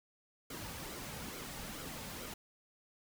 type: noise with flanger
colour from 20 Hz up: pink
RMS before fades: -45 dBFS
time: 0.5-2.34 s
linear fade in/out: 5 ms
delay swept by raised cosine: 1.1 to 3 ms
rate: 2.3 Hz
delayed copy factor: -0.5
effects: none